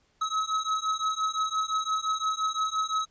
square beating tone pair, 1281 / 1286.8 Hz, E6 / E6, -50 / -42 cents, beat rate 5.8 Hz, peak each -30 dBFS, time 0.21-3.06 s, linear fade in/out 10 ms, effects pink hiss -68 dBFS RMS until 3.1 s + resampled to 16000 Hz

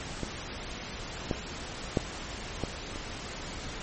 clicks, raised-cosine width 2 ms, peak -20 / -14 / -10 / -16 / -24 dBFS, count 5, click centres 0.233 / 1.312 / 1.972 / 2.637 / 2.959 s, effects pink hiss -39 dBFS RMS until 3.82 s + MP3 32 kbps

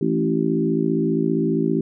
harmonic tone with a mistuned harmonic, 55.1 Hz, A1, 3 cents sharp, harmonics 3 / 4 / 5 / 6 / 7, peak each -24 / -24 / -24 / -24 / -24 dBFS, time 0.01-1.81 s, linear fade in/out 5 ms, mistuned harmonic 5, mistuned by +15 cents, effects none

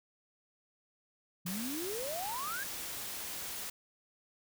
sine exponential sweep, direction up, 168.4 to 1695 Hz, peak -37 dBFS, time 1.45-2.64 s, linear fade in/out 10 ms
white noise, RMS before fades -41 dBFS, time 1.46-3.7 s, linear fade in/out 5 ms
effects none

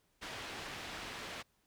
white low-pass noise, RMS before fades -45 dBFS, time 0.21-1.43 s, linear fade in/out 20 ms, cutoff 3100 Hz, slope 12 dB/octave, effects pink hiss -75 dBFS RMS until 1.66 s

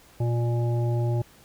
harmonic tone with a mistuned harmonic, 119.1 Hz, A#2, 38 cents sharp, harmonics 1 / 3 / 5 / 7, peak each -22 / -32 / -36 / -39 dBFS, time 0.2-1.22 s, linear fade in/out 5 ms, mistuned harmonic 3, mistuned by -17 cents, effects pink hiss -54 dBFS RMS until 1.44 s

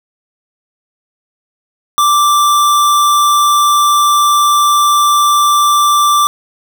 square tone, 1174.7 Hz, D6, in tune, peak -8 dBFS, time 1.98-6.27 s, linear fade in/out 0 ms, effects none

